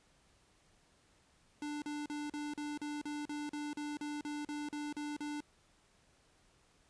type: tone bursts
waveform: square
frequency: 295.5 Hz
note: D4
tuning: 11 cents sharp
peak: -39 dBFS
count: 16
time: 1.62-5.405 s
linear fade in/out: 2 ms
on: 200 ms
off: 39 ms
effects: pink hiss -69 dBFS RMS until 6.89 s + resampled to 22050 Hz